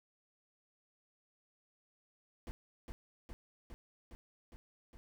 brown noise with echo, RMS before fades -43 dBFS, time 2.47-2.51 s, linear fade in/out 0 ms, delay 410 ms, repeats 6, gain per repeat -2 dB, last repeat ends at 4.97 s, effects none

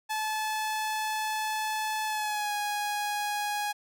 sawtooth tone with pitch glide, 865 to 828.8 Hz, A5 to G#5, -30 to -4 cents, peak -25 dBFS, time 0.09-3.73 s, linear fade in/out 20 ms, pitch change -74 cents, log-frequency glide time 2.06-2.52 s, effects none

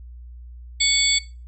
sine tone cluster, 2215 / 3434 / 4529 / 7680 Hz, C#7 / A7 / C#8 / B8, -2 / -43 / +36 / -49 cents, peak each -22 dBFS, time 0.8-1.19 s, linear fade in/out 10 ms, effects noise-tail reverb RT60 0.3 s tail -18 dB re dry + added 60 Hz sine -37 dBFS peak until 1.47 s

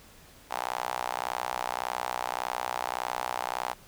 sawtooth tone with high-pass filter, 61.74 Hz, B1, in tune, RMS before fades -33 dBFS, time 0.5-3.74 s, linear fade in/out 20 ms, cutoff 830 Hz, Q 3.6, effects pink hiss -54 dBFS RMS until 3.87 s

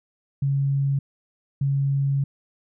sine tone bursts at uneven times, 138.59 Hz, C#3, in tune, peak -19 dBFS, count 2, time 0.42-0.99 / 1.61-2.24 s, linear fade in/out 5 ms, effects none

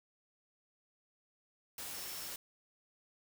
sine tone in noise, 5390 Hz, E8, 38 cents sharp, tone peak -51 dBFS, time 1.94-2.28 s, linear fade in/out 2 ms, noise white, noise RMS -44 dBFS, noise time 1.78-2.36 s, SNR -10 dB, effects none

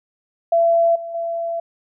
sine tone with level steps, 673 Hz, E5, 36 cents sharp, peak -12 / -27 / -21 dBFS, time 0.52-1.6 s, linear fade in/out 5 ms, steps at 0.95 / 1.14 s, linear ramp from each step 10 ms, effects none

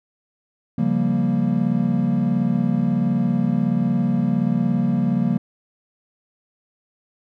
triangle chord, G half-diminished seventh, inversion second, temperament equal, 138.59 / 174.61 / 196 / 233.1 Hz, Db3 / F3 / G3 / Bb3, 0 / 0 / 0 / 0 cents, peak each -23 / -21 / -21 / -19 dBFS, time 0.78-5.38 s, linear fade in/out 5 ms, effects none

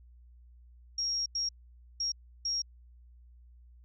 sine tone bursts at uneven times, 5588 Hz, F8, in tune, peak -29 dBFS, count 4, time 0.98-1.26 / 1.35-1.49 / 2-2.12 / 2.45-2.62 s, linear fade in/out 5 ms, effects added 60 Hz sine -53 dBFS peak until 3.84 s

